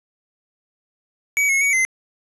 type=tone with pitch steps; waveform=square; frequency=2270 / 2177 / 2247 / 2065 Hz; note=C#7 / C#7 / C#7 / C7; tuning=+41 / -32 / +23 / -23 cents; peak=-16 dBFS; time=1.37-1.85 s; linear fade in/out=0 ms; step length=120 ms; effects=resampled to 24000 Hz + 8-bit